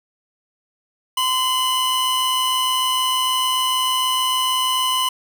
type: tone pair together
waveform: 45% pulse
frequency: 1030.2 / 2964 Hz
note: C6 / F#7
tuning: -27 / +2 cents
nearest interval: octave + tritone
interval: 1829 cents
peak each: -20 dBFS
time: 1.17-5.09 s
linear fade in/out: 5 ms
effects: none